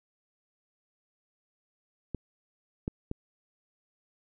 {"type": "clicks", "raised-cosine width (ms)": 3, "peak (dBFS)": [-20, -18, -20], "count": 3, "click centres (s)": [2.147, 2.879, 3.114], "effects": []}